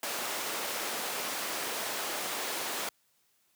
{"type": "high-pass noise", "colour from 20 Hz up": "pink", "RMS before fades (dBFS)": -35, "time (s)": [0.03, 2.89], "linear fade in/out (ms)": 2, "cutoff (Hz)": 450, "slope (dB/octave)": 12, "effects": ["white hiss -71 dBFS RMS until 3.55 s", "high-pass 80 Hz 12 dB/octave"]}